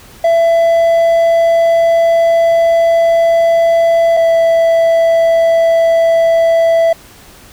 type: tone pair in turn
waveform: triangle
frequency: 668 / 662.6 Hz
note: E5 / E5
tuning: +23 / +9 cents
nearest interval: unison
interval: 14 cents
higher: first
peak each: -5 dBFS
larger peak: neither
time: 0.24-4.17 / 4.17-6.93 s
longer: first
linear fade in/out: 5 ms
effects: pink hiss -39 dBFS RMS until 7.52 s